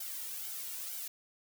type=noise with flanger; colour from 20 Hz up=blue; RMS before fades=-41 dBFS; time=0-1.08 s; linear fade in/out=5 ms; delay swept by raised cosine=1.3 to 2.17 ms; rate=2.1 Hz; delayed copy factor=+0.7; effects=none